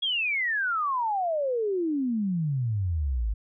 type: exponential sweep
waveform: sine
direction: down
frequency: 3367 to 50 Hz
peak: -24 dBFS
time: 0.02-3.34 s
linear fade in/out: 10 ms
effects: none